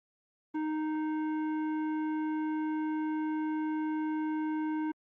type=tone with hard clipping; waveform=sine; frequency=310 Hz; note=D#4; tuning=6 cents flat; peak=-32 dBFS; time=0.54-4.92 s; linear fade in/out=10 ms; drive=13 dB; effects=low-pass 2000 Hz 12 dB/octave + Opus 24 kbps